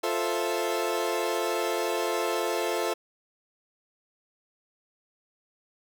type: chord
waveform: 30% pulse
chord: F major seventh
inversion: none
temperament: equal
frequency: 349.2 / 440 / 523.3 / 659.3 Hz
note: F4 / A4 / C5 / E5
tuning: 0 / 0 / 0 / 0 cents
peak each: -29 / -28 / -30 / -30 dBFS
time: 0.03-2.94 s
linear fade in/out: 10 ms
effects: none